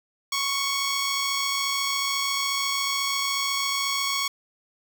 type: tone pair together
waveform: 10% pulse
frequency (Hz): 1077.9 / 1112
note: C#6 / C#6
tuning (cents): -49 / +5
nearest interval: minor second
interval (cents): 54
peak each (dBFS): -25 / -16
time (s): 0.32-4.28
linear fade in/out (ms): 5
effects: 9-bit